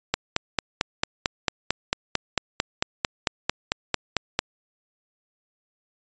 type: click train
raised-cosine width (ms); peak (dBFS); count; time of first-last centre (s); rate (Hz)
0.2; -3; 20; 0.14-4.391; 4.47
effects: resampled to 16000 Hz